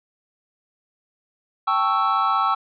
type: chord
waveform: triangle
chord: A dominant seventh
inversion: third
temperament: equal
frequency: 784 / 880 / 1108.7 / 1318.5 Hz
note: G5 / A5 / C#6 / E6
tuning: 0 / 0 / 0 / 0 cents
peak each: -23 / -25 / -21 / -19 dBFS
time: 1.67-2.55 s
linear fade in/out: 10 ms
effects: resampled to 11025 Hz